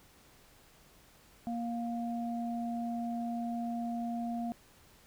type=tone pair together; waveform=sine; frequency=234.7 / 703.3 Hz; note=A#3 / F5; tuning=+12 / +12 cents; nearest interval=octave + perfect fifth; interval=1900 cents; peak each=-34 / -39 dBFS; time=1.47-4.52 s; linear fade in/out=0 ms; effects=pink hiss -61 dBFS RMS until 5.06 s